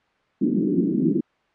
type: band-pass noise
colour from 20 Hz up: white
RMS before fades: -21 dBFS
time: 0.41-1.21 s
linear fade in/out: 10 ms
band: 170 to 340 Hz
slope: 48 dB/octave
effects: white hiss -63 dBFS RMS until 1.54 s + low-pass 2000 Hz 12 dB/octave